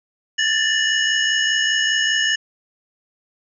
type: tone cluster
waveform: sine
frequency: 1724 / 1789 / 2922 / 5310 / 6650 Hz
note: A6 / A6 / F#7 / E8 / G#8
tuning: -36 / +28 / -22 / +12 / +1 cents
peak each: -25 / -20 / -20 / -29 / -28 dBFS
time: 0.38-2.36 s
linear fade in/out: 10 ms
effects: none